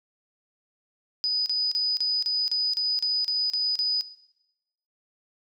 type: tone bursts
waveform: sine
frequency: 4978 Hz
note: D#8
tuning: in tune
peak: -22 dBFS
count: 11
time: 1.24-4.01 s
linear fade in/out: 0 ms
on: 220 ms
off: 35 ms
effects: noise-tail reverb RT60 0.9 s tail -17 dB re dry